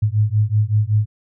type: beating tone pair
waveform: sine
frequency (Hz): 103.83 / 109.13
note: G#2 / A2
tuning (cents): 0 / -14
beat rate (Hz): 5.3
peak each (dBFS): -17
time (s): 0.02-1.06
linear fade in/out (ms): 10
effects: none